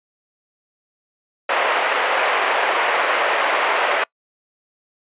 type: band-pass noise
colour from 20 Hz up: pink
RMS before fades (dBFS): -19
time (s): 1.49-4.04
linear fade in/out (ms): 5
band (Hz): 520 to 2700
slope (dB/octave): 24
effects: noise-tail reverb RT60 0.1 s tail -26 dB re dry + resampled to 8000 Hz